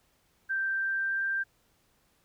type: tone with pitch glide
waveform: sine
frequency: 1568 to 1578.9 Hz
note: G6 to G6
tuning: 0 to +12 cents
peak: -27 dBFS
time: 0.49-1.44 s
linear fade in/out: 20 ms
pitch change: +12 cents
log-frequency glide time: 0.71-1.23 s
effects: pink hiss -69 dBFS RMS until 2.24 s